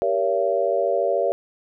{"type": "chord", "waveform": "sine", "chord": "G diminished seventh", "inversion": "none", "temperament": "just", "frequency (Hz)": [392, 470.4, 564.5, 677.4], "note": ["G4", "Bb4", "Db5", "Fb5"], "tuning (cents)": [0, 16, 31, 47], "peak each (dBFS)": [-26, -25, -22, -24], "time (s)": [0.02, 1.32], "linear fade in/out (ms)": 0, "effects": []}